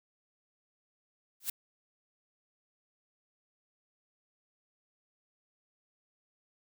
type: noise with exponential growth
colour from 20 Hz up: blue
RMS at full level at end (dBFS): -28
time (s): 1.4-1.5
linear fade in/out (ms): 5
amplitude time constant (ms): 21
effects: none